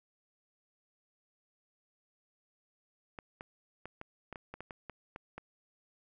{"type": "clicks", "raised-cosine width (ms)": 0.5, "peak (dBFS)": -28, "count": 12, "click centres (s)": [3.188, 3.409, 3.856, 4.014, 4.327, 4.358, 4.54, 4.606, 4.708, 4.897, 5.161, 5.38], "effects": []}